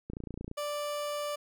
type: click train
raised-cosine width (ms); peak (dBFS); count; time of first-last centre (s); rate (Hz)
3; -26; 13; 0.1-0.514; 29
type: tone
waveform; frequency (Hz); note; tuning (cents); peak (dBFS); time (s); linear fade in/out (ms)
30% pulse; 587.3; D5; 0; -30; 0.57-1.36; 10
effects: none